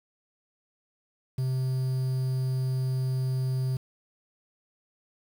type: tone with quantisation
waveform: triangle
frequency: 130 Hz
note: C3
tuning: 11 cents flat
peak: -23 dBFS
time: 1.38-3.77 s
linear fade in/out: 5 ms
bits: 8
effects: none